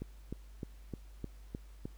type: click train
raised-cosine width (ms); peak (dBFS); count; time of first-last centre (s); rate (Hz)
3; -26; 7; 0.02-1.855; 3.27
effects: added 50 Hz sine -50 dBFS peak until 1.97 s + pink hiss -66 dBFS RMS until 1.97 s